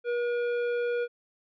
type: tone with hard clipping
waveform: sine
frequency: 480.1 Hz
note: B4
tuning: 49 cents flat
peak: -28 dBFS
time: 0.04-1.08 s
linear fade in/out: 50 ms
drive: 12 dB
effects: low-pass 3000 Hz 12 dB/octave